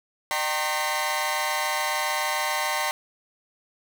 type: tone cluster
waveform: sawtooth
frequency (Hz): 605 / 772 / 921 / 1079 / 2021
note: D#5 / G5 / A#5 / C#6 / B6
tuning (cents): -49 / -27 / -21 / -47 / +39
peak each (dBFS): -29 / -27 / -26 / -27 / -27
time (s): 0.31-2.91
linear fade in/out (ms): 0
effects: none